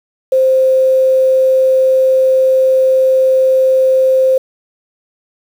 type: tone with quantisation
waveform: sine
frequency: 523.3 Hz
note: C5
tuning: in tune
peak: -7 dBFS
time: 0.32-4.38 s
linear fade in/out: 5 ms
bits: 6
effects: none